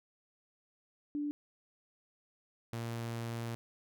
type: tone pair in turn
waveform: sine / sawtooth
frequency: 292.8 / 116.2 Hz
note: D4 / A#2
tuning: -5 / -5 cents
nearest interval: octave + major third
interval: 1600 cents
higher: first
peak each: -33 / -33 dBFS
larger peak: neither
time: 1.15-1.31 / 2.73-3.55 s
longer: second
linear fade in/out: 0 ms
effects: none